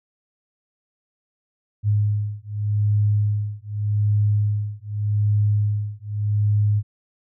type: beating tone pair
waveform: sine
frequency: 103.83 / 104.67 Hz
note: G#2 / G#2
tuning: 0 / +14 cents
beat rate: 0.84 Hz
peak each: -21 dBFS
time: 1.83-6.83 s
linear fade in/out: 50 ms
effects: none